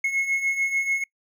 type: beating tone pair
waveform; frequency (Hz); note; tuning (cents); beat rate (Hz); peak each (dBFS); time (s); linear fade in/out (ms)
triangle; 2171 / 2177.8; C#7 / C#7; -37 / -31; 6.8; -27 / -21; 0.04-1.04; 5
effects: noise-tail reverb RT60 0.1 s tail -24 dB re dry

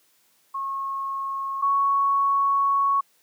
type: tone pair in turn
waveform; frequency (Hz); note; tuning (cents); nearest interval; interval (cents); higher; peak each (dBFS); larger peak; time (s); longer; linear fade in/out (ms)
sine; 1090 / 1110.3; C#6 / C#6; -29 / +2; unison; 31; second; -26 / -18; second; 0.54-1.62 / 1.62-3.01; second; 10
effects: white hiss -63 dBFS RMS until 3.22 s + high-pass 150 Hz 12 dB/octave

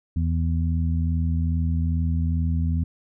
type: harmonic tone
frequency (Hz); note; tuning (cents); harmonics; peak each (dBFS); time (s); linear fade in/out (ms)
82.41; E2; 0; 1 / 2 / 3; -21 / -27 / -31; 0.16-2.84; 5
effects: none

